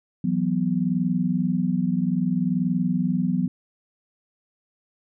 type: chord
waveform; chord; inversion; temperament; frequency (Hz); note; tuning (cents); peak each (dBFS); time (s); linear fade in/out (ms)
sine; E suspended second; none; just; 164.81 / 185.42 / 247.2; E3 / F#3 / B3; 0 / +4 / +2; -26 / -23 / -25; 0.24-3.48; 5
effects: none